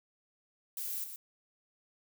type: noise with echo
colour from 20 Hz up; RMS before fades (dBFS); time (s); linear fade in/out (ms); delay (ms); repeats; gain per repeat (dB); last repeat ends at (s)
violet; -38; 0.77-1.04; 2; 120; 1; -7; 1.16
effects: none